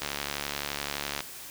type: click train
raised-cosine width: 0.2 ms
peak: -13 dBFS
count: 86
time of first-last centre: 0.02-1.205 s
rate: 71.7 Hz
effects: white hiss -43 dBFS RMS until 1.5 s